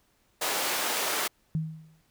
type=high-pass noise; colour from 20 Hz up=pink; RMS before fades=-29 dBFS; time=0.41-1.28 s; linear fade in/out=10 ms; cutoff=530 Hz; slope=12 dB/octave
type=tone with exponential decay; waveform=sine; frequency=158.5 Hz; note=D#3; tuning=32 cents sharp; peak=-23 dBFS; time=1.55-2.01 s; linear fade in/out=0 ms; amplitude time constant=100 ms
effects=pink hiss -68 dBFS RMS until 2.1 s